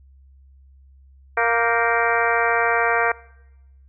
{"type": "harmonic tone with a mistuned harmonic", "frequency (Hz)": 233.1, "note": "A#3", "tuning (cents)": 0, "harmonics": [2, 3, 4, 5, 6, 7, 8, 9, 10], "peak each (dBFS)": [-24, -23, -26, -26, -26, -24, -25, -32, -29], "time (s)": [1.37, 3.12], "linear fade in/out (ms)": 5, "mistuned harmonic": 7, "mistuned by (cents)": -66, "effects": ["noise-tail reverb RT60 1.0 s tail -23 dB re dry", "added 67 Hz sine -47 dBFS peak until 3.88 s"]}